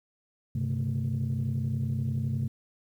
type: tone cluster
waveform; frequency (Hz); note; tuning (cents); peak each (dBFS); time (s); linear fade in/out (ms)
sine; 98.4 / 130.3 / 142 / 220.6; G2 / C3 / C#3 / A3; +7 / -7 / +42 / +5; -31 / -28 / -37 / -34; 0.55-2.48; 5
effects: tanh soft clip ceiling -21 dBFS + 10-bit